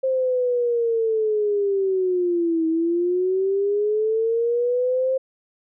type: linear two-way sweep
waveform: sine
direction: down then up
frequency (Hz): 529 to 320.7 to 529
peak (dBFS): -18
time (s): 0.03-5.18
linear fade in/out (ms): 10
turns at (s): 2.67
effects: none